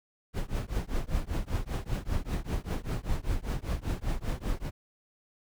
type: noise with tremolo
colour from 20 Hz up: brown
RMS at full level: -27 dBFS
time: 0.33-4.71 s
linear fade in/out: 50 ms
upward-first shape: triangle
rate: 5.1 Hz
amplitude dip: 100%
effects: none